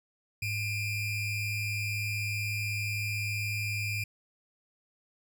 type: ring-modulated tone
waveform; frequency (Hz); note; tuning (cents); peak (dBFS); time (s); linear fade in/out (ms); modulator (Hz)
square; 1244.5; D#6; 0; -28; 0.42-4.04; 5; 1140
effects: none